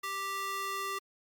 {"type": "tone with high-pass filter sweep", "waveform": "square", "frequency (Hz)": 392, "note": "G4", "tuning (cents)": 0, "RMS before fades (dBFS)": -36, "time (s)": [0.03, 0.99], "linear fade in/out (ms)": 10, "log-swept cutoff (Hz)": [1300, 840], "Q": 1.5, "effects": ["Opus 48 kbps"]}